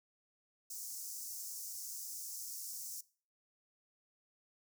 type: high-pass noise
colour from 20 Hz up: pink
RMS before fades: -45 dBFS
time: 0.7-3.01 s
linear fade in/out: 5 ms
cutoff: 5400 Hz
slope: 48 dB/octave
effects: noise-tail reverb RT60 0.4 s tail -20 dB re dry